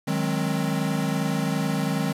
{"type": "chord", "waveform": "square", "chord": "Ab dominant seventh", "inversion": "second", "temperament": "equal with one note detuned", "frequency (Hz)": [155.56, 185, 207.7, 265.4], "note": ["Eb3", "Gb3", "Ab3", "C4"], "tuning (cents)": [0, 0, 0, 25], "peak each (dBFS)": [-28, -30, -30, -30], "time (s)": [0.07, 2.13], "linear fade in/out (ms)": 10, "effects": ["resampled to 32000 Hz", "8-bit"]}